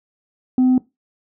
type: tone with tanh clipping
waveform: sine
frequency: 255.2 Hz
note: C4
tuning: 43 cents flat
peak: -12 dBFS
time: 0.58-0.78 s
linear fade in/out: 2 ms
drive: 1 dB
effects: noise-tail reverb RT60 0.2 s tail -19 dB re dry